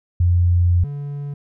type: tone pair in turn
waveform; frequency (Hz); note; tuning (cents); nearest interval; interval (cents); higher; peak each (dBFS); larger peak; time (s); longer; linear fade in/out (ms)
sine / triangle; 87.8 / 143.28; F2 / D3; +10 / -42; minor sixth; 848; second; -12 / -23; first; 0.2-0.84 / 0.84-1.34; first; 5
effects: none